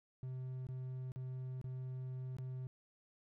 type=tone with dropouts; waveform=triangle; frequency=128.9 Hz; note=C3; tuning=26 cents flat; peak=-39 dBFS; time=0.23-2.67 s; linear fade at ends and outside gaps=0 ms; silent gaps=0.668-0.688 / 1.119-1.16 / 1.614-1.642 / 2.367-2.385 s; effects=none